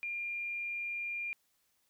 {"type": "tone", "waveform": "sine", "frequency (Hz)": 2400, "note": "D7", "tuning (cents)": 37, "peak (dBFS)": -35, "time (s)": [0.03, 1.33], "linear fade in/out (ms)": 0, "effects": ["white hiss -75 dBFS RMS until 1.89 s"]}